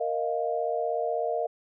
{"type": "chord", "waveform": "sine", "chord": "Bb suspended fourth", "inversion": "none", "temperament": "equal", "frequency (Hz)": [466.2, 622.3, 698.5], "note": ["Bb4", "Eb5", "F5"], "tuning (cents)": [0, 0, 0], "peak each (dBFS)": -30, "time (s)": [0, 1.47], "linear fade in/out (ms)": 10, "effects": []}